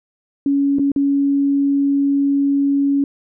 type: tone with dropouts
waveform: sine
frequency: 279.9 Hz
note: C#4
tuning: 17 cents sharp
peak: -13 dBFS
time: 0.46-3.04 s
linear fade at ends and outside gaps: 2 ms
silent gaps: 0.786-0.794 / 0.918-0.961 s
effects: none